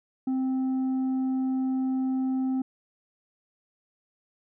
sine tone with tanh clipping, 261.3 Hz, C4, 2 cents flat, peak -25 dBFS, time 0.27-2.62 s, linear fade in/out 5 ms, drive 4 dB, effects none

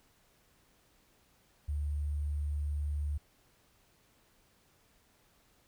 sine tone with sample-and-hold, 73.42 Hz, D2, in tune, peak -31 dBFS, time 1.68-3.18 s, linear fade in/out 10 ms, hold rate 8820 Hz, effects pink hiss -68 dBFS RMS until 5.67 s

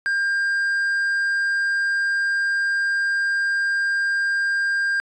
triangle tone, 1600 Hz, G6, 35 cents sharp, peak -17 dBFS, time 0.06-5 s, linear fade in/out 0 ms, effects resampled to 22050 Hz

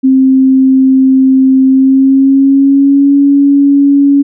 sine tone with pitch glide, 263.8 to 281.1 Hz, C4 to C#4, +14 to +24 cents, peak -3 dBFS, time 0.03-4.23 s, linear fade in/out 20 ms, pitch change +110 cents, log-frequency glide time 1.66-3.15 s, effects none

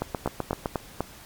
two click trains, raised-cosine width 1 ms, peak -12 / -11 dBFS, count 6 / 4, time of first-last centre 0.02-0.659 / 0.26-1.006 s, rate 7.83 / 4.02 Hz, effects pink hiss -47 dBFS RMS until 1.25 s + MP3 96 kbps

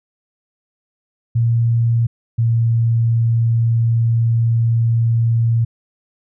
sine tone pair in turn, 116.54 / 115.47 Hz, A#2 / A#2, 0 / -16 cents, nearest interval unison, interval 16 cents, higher first, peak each -12 dBFS, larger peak neither, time 1.35-2.07 / 2.38-5.65 s, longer second, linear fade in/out 10 ms, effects none

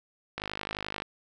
click train, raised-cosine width 0.3 ms, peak -17 dBFS, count 34, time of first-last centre 0.38-1.021 s, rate 51.5 Hz, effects none

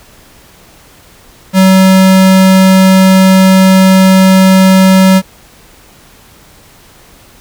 square tone, 189.3 Hz, F#3, 40 cents sharp, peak -3 dBFS, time 1.53-5.22 s, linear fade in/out 50 ms, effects pink hiss -40 dBFS RMS until 7.4 s

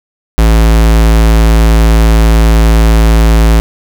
square tone, 55.3 Hz, A1, 9 cents sharp, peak -4 dBFS, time 0.38-3.6 s, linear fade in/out 0 ms, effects none

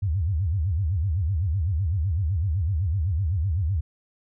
sine tone with vibrato, 87.2 Hz, F2, 2 cents flat, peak -21 dBFS, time 0.02-3.81 s, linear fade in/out 10 ms, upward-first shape sine, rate 7.9 Hz, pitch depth 290 cents each way, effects none

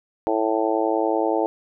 harmonic tone, 110.3 Hz, A2, 5 cents sharp, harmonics 3 / 4 / 5 / 6 / 7 / 8, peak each -24 / -25 / -26 / -27 / -27 / -28 dBFS, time 0.27-1.46 s, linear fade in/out 0 ms, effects none

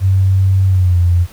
sine tone with pitch glide, 95.4 to 87.48 Hz, G2 to F2, -47 to +3 cents, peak -8 dBFS, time 0-1.27 s, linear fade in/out 50 ms, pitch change -150 cents, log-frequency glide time 0.67-0.99 s, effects pink hiss -41 dBFS RMS until 1.32 s

